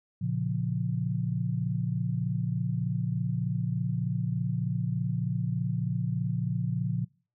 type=chord; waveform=sine; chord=Bb minor; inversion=none; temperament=just; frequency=116.54 / 139.85 / 174.81 Hz; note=Bb2 / Db3 / F3; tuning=0 / +16 / +2 cents; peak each=-31 dBFS; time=0.21-7.05 s; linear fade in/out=10 ms; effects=noise-tail reverb RT60 0.4 s tail -25 dB re dry